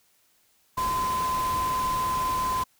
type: tone in noise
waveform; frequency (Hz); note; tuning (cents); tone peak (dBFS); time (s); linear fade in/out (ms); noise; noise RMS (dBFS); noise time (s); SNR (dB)
sine; 1025; C6; -36; -24; 0.77-2.64; 10; pink; -35; 0.77-2.64; +8
effects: white hiss -65 dBFS RMS until 2.79 s